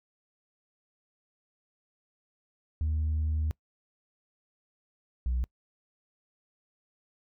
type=tone pair in turn; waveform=sine; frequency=77.6 / 61.59 Hz; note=D#2 / B1; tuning=-4 / -4 cents; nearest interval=major third; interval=400 cents; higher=first; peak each=-24 dBFS; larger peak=neither; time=2.81-3.51 / 5.26-5.44 s; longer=first; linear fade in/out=0 ms; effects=noise-tail reverb RT60 0.1 s tail -26 dB re dry + tanh soft clip ceiling -24 dBFS